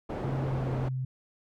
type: low-pass noise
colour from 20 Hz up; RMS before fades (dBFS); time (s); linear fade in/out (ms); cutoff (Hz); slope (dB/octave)
white; -35; 0.09-0.89; 10; 540; 12
type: tone with pitch glide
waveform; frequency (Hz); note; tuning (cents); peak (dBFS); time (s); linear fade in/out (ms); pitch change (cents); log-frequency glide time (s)
sine; 134.5 to 129.62; C3 to C3; +48 to -16; -29; 0.24-1.05; 5; -64; 0.39-0.72
effects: none